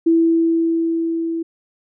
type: tone with level ramp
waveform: sine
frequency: 330.3 Hz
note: E4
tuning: 4 cents sharp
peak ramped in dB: -10 to -20 dBFS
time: 0.06-1.43 s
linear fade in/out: 10 ms
effects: none